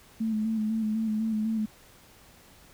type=tone with vibrato; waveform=sine; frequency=218.8 Hz; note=A3; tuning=9 cents flat; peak=-25 dBFS; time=0.2-1.66 s; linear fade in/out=10 ms; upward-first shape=square; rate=4 Hz; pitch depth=31 cents each way; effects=pink hiss -55 dBFS RMS until 2.73 s